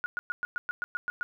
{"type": "tone bursts", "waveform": "sine", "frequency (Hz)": 1444, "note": "F#6", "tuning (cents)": -43, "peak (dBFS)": -28, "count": 10, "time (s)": [0.04, 1.23], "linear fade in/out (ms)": 0, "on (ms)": 20, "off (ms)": 110, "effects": []}